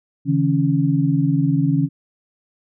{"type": "tone cluster", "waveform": "sine", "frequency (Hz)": [141.8, 161.9, 276.9], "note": ["C#3", "E3", "C#4"], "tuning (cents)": [40, -31, -2], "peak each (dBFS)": -19, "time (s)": [0.25, 1.89], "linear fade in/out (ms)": 50, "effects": []}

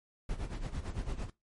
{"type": "noise with tremolo", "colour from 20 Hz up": "brown", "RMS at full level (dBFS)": -34, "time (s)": [0.29, 1.3], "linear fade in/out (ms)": 2, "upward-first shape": "sine", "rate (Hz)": 8.9, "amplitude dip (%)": 75, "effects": ["noise-tail reverb RT60 0.2 s tail -19 dB re dry", "MP3 48 kbps"]}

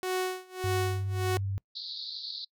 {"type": "tone with tremolo", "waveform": "sawtooth", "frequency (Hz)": 370, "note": "F#4", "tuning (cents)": 0, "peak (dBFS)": -23, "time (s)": [0.03, 1.37], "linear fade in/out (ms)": 0, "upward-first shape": "sine", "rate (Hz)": 1.7, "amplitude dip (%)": 95}
{"type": "tone with vibrato", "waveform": "sine", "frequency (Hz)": 98, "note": "G2", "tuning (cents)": 0, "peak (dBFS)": -29, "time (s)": [0.64, 1.58], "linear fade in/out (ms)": 0, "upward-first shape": "sine", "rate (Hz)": 19, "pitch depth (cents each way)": 24}
{"type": "band-pass noise", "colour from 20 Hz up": "pink", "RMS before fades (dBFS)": -39, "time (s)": [1.75, 2.45], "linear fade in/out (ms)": 10, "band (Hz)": [3800, 4700], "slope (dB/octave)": 96}
{"effects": ["noise-tail reverb RT60 0.1 s tail -25 dB re dry"]}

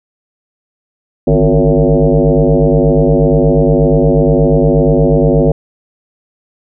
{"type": "tone with frequency modulation", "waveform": "sine", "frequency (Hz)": 148.8, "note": "D3", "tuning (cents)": 23, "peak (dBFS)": -6, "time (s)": [1.27, 5.52], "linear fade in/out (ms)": 5, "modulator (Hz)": 102, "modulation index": 4.4, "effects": []}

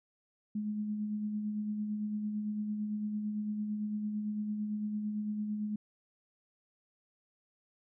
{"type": "tone with tremolo", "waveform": "sine", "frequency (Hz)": 210.8, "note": "G#3", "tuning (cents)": 26, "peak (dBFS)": -31, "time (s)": [0.55, 5.76], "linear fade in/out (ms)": 5, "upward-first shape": "sine", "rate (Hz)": 8.9, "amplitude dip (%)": 35, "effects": []}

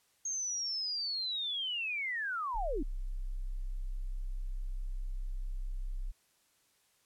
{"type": "linear sweep", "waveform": "sine", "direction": "down", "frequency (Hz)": [6490, 250.1], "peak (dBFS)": -33, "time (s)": [0.25, 2.83], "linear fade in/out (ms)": 5}
{"type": "tone", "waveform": "sine", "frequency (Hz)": 32.34, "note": "C1", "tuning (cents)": -19, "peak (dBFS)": -34, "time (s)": [2.54, 6.12], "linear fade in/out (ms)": 20}
{"effects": ["white hiss -71 dBFS RMS until 7.05 s", "low-pass 12000 Hz 12 dB/octave"]}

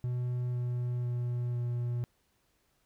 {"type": "tone with pitch steps", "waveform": "triangle", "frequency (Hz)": [123.47, 122.55, 121.63, 120.72], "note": ["B2", "B2", "B2", "B2"], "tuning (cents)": [0, -13, -26, -39], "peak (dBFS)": -28, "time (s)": [0.04, 2.04], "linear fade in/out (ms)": 0, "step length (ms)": 500, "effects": ["pink hiss -73 dBFS RMS until 2.85 s"]}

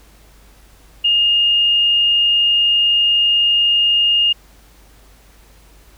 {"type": "tone", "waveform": "sine", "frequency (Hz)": 2836, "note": "F7", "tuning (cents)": 26, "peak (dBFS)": -11, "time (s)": [1.04, 4.33], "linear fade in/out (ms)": 10, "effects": ["added 50 Hz sine -46 dBFS peak until 5.97 s", "pink hiss -50 dBFS RMS until 5.97 s"]}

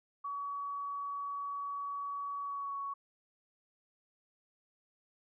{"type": "tone with pitch glide", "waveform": "sine", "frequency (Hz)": [1132, 1115.8], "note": ["C#6", "C#6"], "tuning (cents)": [36, 11], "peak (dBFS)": -36, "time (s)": [0.24, 2.94], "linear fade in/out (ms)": 10, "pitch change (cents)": -25, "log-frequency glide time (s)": [2.42, 2.77], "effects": []}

